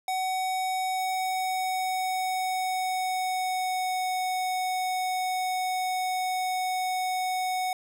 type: tone with pitch glide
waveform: square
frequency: 750 to 741 Hz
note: F#5 to F#5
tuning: +23 to +2 cents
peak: -27 dBFS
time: 0.08-7.73 s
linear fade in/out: 2 ms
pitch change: -21 cents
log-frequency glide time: 0.93-4.08 s
effects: none